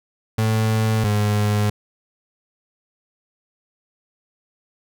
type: tone pair in turn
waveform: 35% pulse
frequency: 110.1 / 104.49 Hz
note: A2 / G#2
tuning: +2 / +11 cents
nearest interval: minor second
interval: 91 cents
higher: first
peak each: -15 dBFS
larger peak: neither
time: 0.38-1.04 / 1.04-1.7 s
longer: neither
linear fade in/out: 5 ms
effects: none